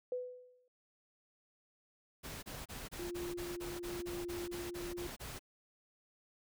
sine tone with exponential decay, 499 Hz, B4, 18 cents sharp, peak -33 dBFS, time 0.12-0.68 s, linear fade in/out 2 ms, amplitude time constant 120 ms
pink noise bursts, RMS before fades -46 dBFS, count 14, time 2.23-5.394 s, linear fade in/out 20 ms, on 200 ms, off 28 ms
sine tone with tremolo, 349.2 Hz, F4, in tune, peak -39 dBFS, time 2.99-5.07 s, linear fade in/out 5 ms, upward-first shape triangle, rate 1 Hz, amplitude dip 30%
effects none

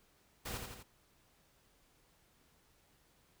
pink noise with echo, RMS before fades -42 dBFS, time 0.45-0.58 s, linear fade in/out 10 ms, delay 84 ms, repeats 3, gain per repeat -4 dB, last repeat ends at 0.832 s, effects pink hiss -70 dBFS RMS until 3.4 s

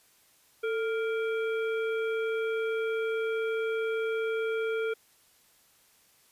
harmonic tone with a mistuned harmonic, 466.4 Hz, A#4, 1 cent sharp, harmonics 1 / 3 / 5 / 7, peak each -28 / -36 / -41 / -48 dBFS, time 0.63-4.94 s, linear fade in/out 10 ms, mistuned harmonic 1, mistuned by -79 cents, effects white hiss -63 dBFS RMS until 6.31 s + resampled to 32000 Hz

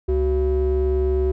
triangle ring-modulated tone, 153.5 Hz, D#3, 23 cents flat, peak -12 dBFS, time 0.08-1.32 s, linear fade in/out 10 ms, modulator 222 Hz, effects none

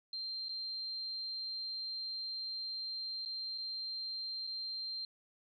sine tone with dropouts, 4161 Hz, C8, 10 cents flat, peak -38 dBFS, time 0.13-5.05 s, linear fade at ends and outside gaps 2 ms, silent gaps 0.485-0.492 / 3.251-3.258 / 3.578-3.582 / 4.469-4.473 s, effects none

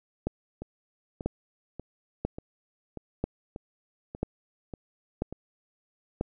two click trains, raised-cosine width 2 ms, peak -24 / -14 dBFS, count 9 / 7, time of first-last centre 0.62-5.326 / 0.27-6.211 s, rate 1.7 / 1.01 Hz, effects none

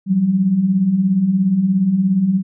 sine beating tone pair, 174.61 / 191.61 Hz, F3 / G3, 0 / -39 cents, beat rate 17 Hz, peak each -21 / -13 dBFS, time 0.06-2.43 s, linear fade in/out 50 ms, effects none

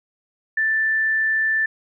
sine tone, 1766 Hz, A6, 6 cents sharp, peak -17 dBFS, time 0.57-1.66 s, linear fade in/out 5 ms, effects none

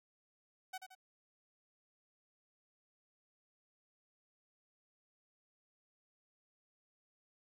sawtooth tone with echo, 752 Hz, F#5, 28 cents sharp, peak -38 dBFS, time 0.73-0.78 s, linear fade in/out 10 ms, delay 86 ms, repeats 2, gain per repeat -7 dB, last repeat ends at 0.952 s, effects none

